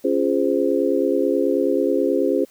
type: chord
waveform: sine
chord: Db major seventh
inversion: none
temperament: just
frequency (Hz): 277.2 / 346.5 / 415.8 / 519.7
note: Db4 / F4 / Ab4 / C5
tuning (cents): 0 / -14 / +2 / -12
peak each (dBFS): -22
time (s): 0.04-2.45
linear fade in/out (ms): 10
effects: white hiss -54 dBFS RMS until 2.5 s